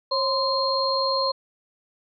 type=tone cluster; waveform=sine; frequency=541 / 1036 / 4220 Hz; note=C#5 / C6 / C8; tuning=-42 / -17 / +14 cents; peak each=-25 dBFS; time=0.11-1.32 s; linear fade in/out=10 ms; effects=none